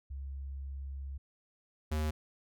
sine / square tone pair in turn, 68.3 / 76.95 Hz, C#2 / D#2, -25 / -19 cents, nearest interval major second, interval 206 cents, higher second, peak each -38 / -31 dBFS, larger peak second, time 0.1-1.18 / 1.91-2.11 s, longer first, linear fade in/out 10 ms, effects none

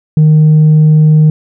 triangle tone with tanh clipping, 154.3 Hz, D#3, 14 cents flat, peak -3 dBFS, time 0.17-1.3 s, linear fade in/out 2 ms, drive 6 dB, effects none

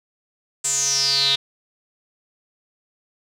square tone with band-pass filter sweep, 138.6 Hz, C#3, in tune, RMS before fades -20 dBFS, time 0.64-1.36 s, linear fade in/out 10 ms, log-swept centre 7800 to 3600 Hz, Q 9.5, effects none

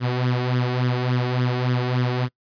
sawtooth tone with flanger, 124.8 Hz, B2, 19 cents sharp, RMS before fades -22 dBFS, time 0-2.29 s, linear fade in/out 50 ms, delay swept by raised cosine 0.58 to 2.78 ms, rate 3.5 Hz, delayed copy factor +0.65, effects noise-tail reverb RT60 0.1 s tail -24 dB re dry + resampled to 11025 Hz

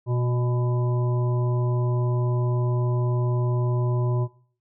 harmonic tone with a mistuned harmonic, 122.4 Hz, B2, 15 cents flat, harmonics 1 / 3 / 5 / 7 / 8, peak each -21 / -30 / -36 / -43 / -38 dBFS, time 0.06-4.28 s, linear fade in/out 50 ms, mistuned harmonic 8, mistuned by +34 cents, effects noise-tail reverb RT60 0.5 s tail -20 dB re dry

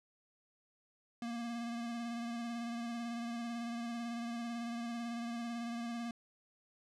square tone with vibrato, 234.7 Hz, A#3, 12 cents sharp, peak -39 dBFS, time 1.22-6.11 s, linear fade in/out 2 ms, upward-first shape sine, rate 18 Hz, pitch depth 26 cents each way, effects low-pass 7000 Hz 12 dB/octave

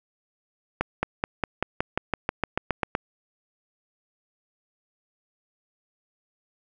accelerating click train, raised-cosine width 0.5 ms, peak -8 dBFS, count 14, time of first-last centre 0.81-2.951 s, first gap 220 ms, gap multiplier 0.95, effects none

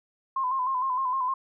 sine tone with vibrato, 1037 Hz, C6, 16 cents flat, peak -24 dBFS, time 0.36-1.34 s, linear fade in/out 5 ms, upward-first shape square, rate 6.5 Hz, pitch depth 51 cents each way, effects none

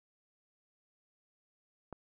click, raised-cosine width 1 ms, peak -29 dBFS, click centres 1.927 s, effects none

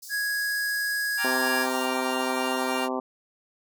pink high-pass noise, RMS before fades -42 dBFS, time 0.02-1.86 s, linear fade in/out 10 ms, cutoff 4600 Hz, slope 48 dB/octave
square tone, 1661.2 Hz, G#6, in tune, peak -26 dBFS, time 0.09-1.67 s, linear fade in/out 50 ms
20% pulse chord, G minor seventh, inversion none, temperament equal, 784 / 932.3 / 1174.7 / 1396.9 Hz, G5 / Bb5 / D6 / F6, 0 / 0 / 0 / 0 cents, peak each -31 / -29 / -33 / -29 dBFS, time 1.17-2.89 s, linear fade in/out 50 ms
harmonic tone, 129.1 Hz, C3, 23 cents flat, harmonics 2 / 3 / 4 / 5 / 6 / 7 / 8 / 9, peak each -31 / -33 / -34 / -35 / -36 / -36 / -37 / -38 dBFS, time 1.24-3 s, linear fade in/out 5 ms
effects none

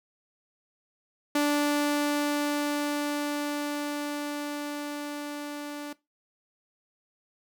sawtooth tone with level ramp, 292.3 Hz, D4, 8 cents flat, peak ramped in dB -18 to -31 dBFS, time 1.35-5.93 s, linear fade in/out 5 ms, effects noise-tail reverb RT60 0.2 s tail -19 dB re dry

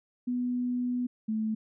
sine tone pair in turn, 246.9 / 218.4 Hz, B3 / A3, 0 / -13 cents, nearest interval major second, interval 213 cents, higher first, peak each -27 dBFS, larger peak neither, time 0.27-1.07 / 1.28-1.55 s, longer first, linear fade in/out 10 ms, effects none

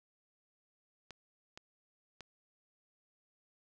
clicks, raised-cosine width 0.2 ms, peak -30 dBFS, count 3, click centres 1.107 / 1.575 / 2.207 s, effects none

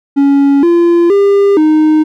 triangle tone with pitch steps, 279.7 / 342.9 / 400.3 / 309.5 Hz, C#4 / F4 / G4 / D#4, +16 / -32 / +36 / -9 cents, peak -3 dBFS, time 0.16-2.04 s, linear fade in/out 20 ms, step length 470 ms, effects none

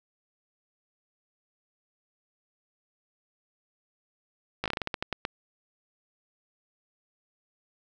slowing click train, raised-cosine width 0.3 ms, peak -13 dBFS, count 12, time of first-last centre 4.64-5.251 s, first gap 17 ms, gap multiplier 1.22, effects none

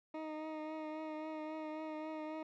20% pulse tone with vibrato, 311.1 Hz, D#4, in tune, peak -36 dBFS, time 0.14-2.43 s, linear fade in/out 5 ms, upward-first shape triangle, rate 3.7 Hz, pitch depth 26 cents each way, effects low-pass 2000 Hz 12 dB/octave

